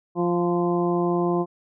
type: harmonic tone with a mistuned harmonic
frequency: 174.61 Hz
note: F3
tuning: in tune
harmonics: 1 / 2 / 3 / 4 / 5 / 6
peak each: -25 / -22 / -33 / -29 / -35 / -31 dBFS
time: 0.15-1.46 s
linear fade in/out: 50 ms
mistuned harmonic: 6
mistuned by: -21 cents
effects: none